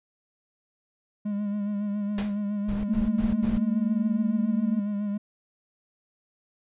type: tone with vibrato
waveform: triangle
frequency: 205.3 Hz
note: G#3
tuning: 20 cents flat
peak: -24 dBFS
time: 1.25-5.18 s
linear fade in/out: 10 ms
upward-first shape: sine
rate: 7.2 Hz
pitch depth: 35 cents each way
type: noise with exponential decay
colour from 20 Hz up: pink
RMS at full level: -30 dBFS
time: 2.18-2.41 s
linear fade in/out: 2 ms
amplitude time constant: 49 ms
type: noise bursts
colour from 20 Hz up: brown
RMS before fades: -32 dBFS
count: 4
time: 2.68-3.584 s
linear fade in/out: 10 ms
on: 160 ms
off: 88 ms
type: tone with pitch glide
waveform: sine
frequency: 223.1 to 226.2 Hz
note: A3 to A3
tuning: +24 to +48 cents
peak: -24 dBFS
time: 2.88-4.8 s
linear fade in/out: 10 ms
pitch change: +24 cents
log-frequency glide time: 3.07-3.29 s
effects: resampled to 8000 Hz